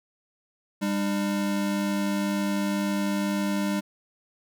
square tone pair together, 200 / 302 Hz, G3 / D4, +35 / +48 cents, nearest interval perfect fifth, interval 713 cents, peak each -26 / -31 dBFS, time 0.81-3.81 s, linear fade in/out 20 ms, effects none

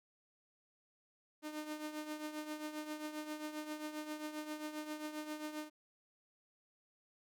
sawtooth tone with tremolo, 304.5 Hz, D#4, 37 cents flat, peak -35 dBFS, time 1.42-5.7 s, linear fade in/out 50 ms, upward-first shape triangle, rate 7.5 Hz, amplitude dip 70%, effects none

